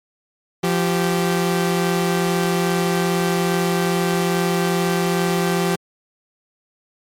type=tone pair together; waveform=sawtooth; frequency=173.2 / 388.8 Hz; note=F3 / G4; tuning=-14 / -14 cents; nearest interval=octave + major second; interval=1400 cents; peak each=-15 / -17 dBFS; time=0.63-5.76 s; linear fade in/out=10 ms; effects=MP3 64 kbps